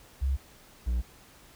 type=tone pair in turn; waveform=sine / triangle; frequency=67.3 / 59.96 Hz; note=C2 / A#1; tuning=+49 / +49 cents; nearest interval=major second; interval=200 cents; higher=first; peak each=-24 / -23 dBFS; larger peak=second; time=0.21-0.37 / 0.86-1.02 s; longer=neither; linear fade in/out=20 ms; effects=pink hiss -55 dBFS RMS until 1.55 s